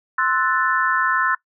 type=chord; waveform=sine; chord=F# half-diminished seventh; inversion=second; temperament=equal; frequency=1046.5 / 1318.5 / 1480 / 1760 Hz; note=C6 / E6 / F#6 / A6; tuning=0 / 0 / 0 / 0 cents; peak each=-22 dBFS; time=0.18-1.35 s; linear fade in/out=5 ms; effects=noise-tail reverb RT60 0.1 s tail -21 dB re dry